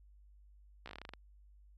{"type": "slowing click train", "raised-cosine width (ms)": 0.3, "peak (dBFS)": -30, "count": 11, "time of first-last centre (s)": [0.86, 1.136], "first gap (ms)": 15, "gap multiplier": 1.13, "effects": ["added 50 Hz sine -58 dBFS peak until 1.77 s"]}